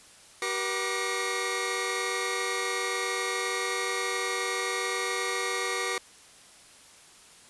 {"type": "tone cluster", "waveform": "sawtooth", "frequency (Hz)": [381.3, 480.6, 1181, 1895, 2172], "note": ["G4", "B4", "D6", "A#6", "C#7"], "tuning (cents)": [-48, -47, 9, 28, -36], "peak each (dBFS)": -31, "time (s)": [0.42, 5.98], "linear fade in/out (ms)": 2, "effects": ["white hiss -53 dBFS RMS until 7.49 s", "resampled to 24000 Hz"]}